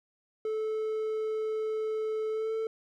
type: tone with pitch glide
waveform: triangle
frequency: 435.8 to 443.9 Hz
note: A4 to A4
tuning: -17 to +15 cents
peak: -27 dBFS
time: 0.45-2.67 s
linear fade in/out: 2 ms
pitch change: +32 cents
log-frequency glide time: 2.31-2.53 s
effects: none